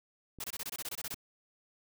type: clicks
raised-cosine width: 3 ms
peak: -36 dBFS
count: 2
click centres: 0.387 / 1.141 s
type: noise bursts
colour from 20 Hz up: white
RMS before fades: -39 dBFS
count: 12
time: 0.4-1.145 s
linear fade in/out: 5 ms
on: 41 ms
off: 23 ms
effects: none